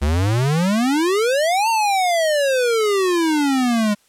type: exponential two-way sweep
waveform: square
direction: up then down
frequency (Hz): 68.6 to 924 to 203.2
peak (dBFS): -16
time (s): 0.01-3.95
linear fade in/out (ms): 20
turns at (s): 1.69
effects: white hiss -58 dBFS RMS until 4.08 s + low-pass 11000 Hz 12 dB/octave